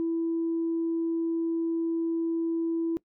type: tone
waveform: sine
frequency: 331 Hz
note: E4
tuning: 7 cents sharp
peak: -24 dBFS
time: 0-2.97 s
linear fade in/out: 0 ms
effects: noise-tail reverb RT60 0.1 s tail -21 dB re dry + tanh soft clip ceiling -21 dBFS